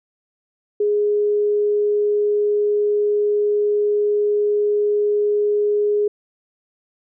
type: tone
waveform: sine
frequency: 415.3 Hz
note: G#4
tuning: in tune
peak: -15 dBFS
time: 0.8-6.08 s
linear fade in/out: 5 ms
effects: none